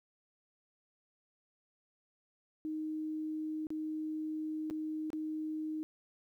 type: tone with dropouts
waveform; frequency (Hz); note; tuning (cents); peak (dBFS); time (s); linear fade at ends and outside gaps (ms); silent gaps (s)
sine; 311.1; D#4; 0; -35; 2.65-5.83; 0; 3.669-3.704 / 4.7-4.709 / 5.103-5.131
effects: 12-bit